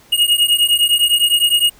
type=beating tone pair; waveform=square; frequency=2864 / 2873.8 Hz; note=F7 / F7; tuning=+43 / +49 cents; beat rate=9.8 Hz; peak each=-15 / -15 dBFS; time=0.12-1.7 s; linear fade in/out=10 ms; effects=pink hiss -48 dBFS RMS until 1.79 s